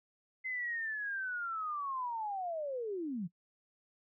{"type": "linear sweep", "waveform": "sine", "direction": "down", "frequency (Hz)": [2068, 159.8], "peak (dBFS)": -35, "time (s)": [0.44, 3.28], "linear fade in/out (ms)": 20, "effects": ["noise-tail reverb RT60 0.1 s tail -23 dB re dry"]}